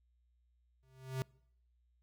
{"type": "tone with exponential growth", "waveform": "square", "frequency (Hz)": 131.2, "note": "C3", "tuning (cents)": 5, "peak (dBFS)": -33, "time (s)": [0.83, 1.22], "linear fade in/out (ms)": 0, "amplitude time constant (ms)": 84, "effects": ["noise-tail reverb RT60 0.7 s tail -26 dB re dry", "added 60 Hz sine -70 dBFS peak until 2.02 s"]}